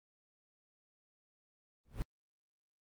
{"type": "noise with exponential growth", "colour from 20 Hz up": "brown", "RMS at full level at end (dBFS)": -33, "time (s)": [1.85, 2.02], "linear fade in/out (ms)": 0, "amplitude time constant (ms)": 35, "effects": ["Opus 24 kbps"]}